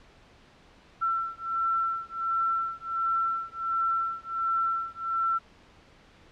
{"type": "beating tone pair", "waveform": "sine", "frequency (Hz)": [1344, 1345.4], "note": ["E6", "E6"], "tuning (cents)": [33, 35], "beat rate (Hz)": 1.4, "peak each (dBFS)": [-29, -29], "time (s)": [1.01, 5.39], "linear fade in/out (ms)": 20, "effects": ["pink hiss -56 dBFS RMS until 6.31 s", "low-pass 4000 Hz 12 dB/octave"]}